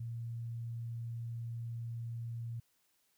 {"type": "tone", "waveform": "sine", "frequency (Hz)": 116.54, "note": "A#2", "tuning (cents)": 0, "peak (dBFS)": -38, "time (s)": [0, 2.6], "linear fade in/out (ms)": 5, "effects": ["white hiss -75 dBFS RMS until 3.17 s"]}